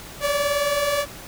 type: beating tone pair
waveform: sawtooth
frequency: 560 / 579 Hz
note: C#5 / D5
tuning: +18 / -25 cents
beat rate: 19 Hz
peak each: -24 / -17 dBFS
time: 0.2-1.06 s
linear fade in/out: 50 ms
effects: pink hiss -39 dBFS RMS until 1.27 s